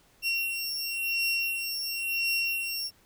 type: beating tone pair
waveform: 30% pulse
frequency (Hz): 2737 / 2737.95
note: F7 / F7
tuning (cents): -36 / -35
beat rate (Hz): 0.95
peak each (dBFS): -28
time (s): 0.22-2.91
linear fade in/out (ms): 50
effects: pink hiss -62 dBFS RMS until 3.05 s